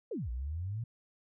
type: exponential two-way sweep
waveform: sine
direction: down then up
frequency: 528 to 57.1 to 120.5 Hz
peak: -34 dBFS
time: 0.11-0.84 s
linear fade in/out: 5 ms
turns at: 0.3 s
effects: none